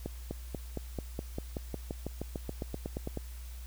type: accelerating click train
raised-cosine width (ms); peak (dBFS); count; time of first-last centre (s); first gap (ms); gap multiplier
2; -22; 20; 0.06-3.173; 250; 0.95
effects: added 60 Hz sine -41 dBFS peak until 3.66 s + white hiss -55 dBFS RMS until 3.66 s